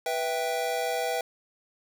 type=chord; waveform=square; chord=E minor; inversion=second; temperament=equal with one note detuned; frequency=491.9 / 659.3 / 784 Hz; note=B4 / E5 / G5; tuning=-7 / 0 / 0 cents; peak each=-32 dBFS; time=0.06-1.21 s; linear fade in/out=2 ms; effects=none